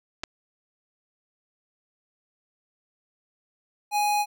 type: clicks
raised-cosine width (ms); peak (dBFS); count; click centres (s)
0.2; -15; 2; 0.235 / 0.238
type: tone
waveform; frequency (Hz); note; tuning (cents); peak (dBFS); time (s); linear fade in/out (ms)
square; 830.6; G#5; 0; -22; 3.91-4.26; 50
effects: none